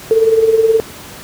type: tone with tremolo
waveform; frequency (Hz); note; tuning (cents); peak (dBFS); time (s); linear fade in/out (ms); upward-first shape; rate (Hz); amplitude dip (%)
sine; 446.5; A4; +25; -5; 0.11-0.8; 0; sine; 19; 65
effects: pink hiss -33 dBFS RMS until 1.23 s + high-pass 60 Hz 12 dB/octave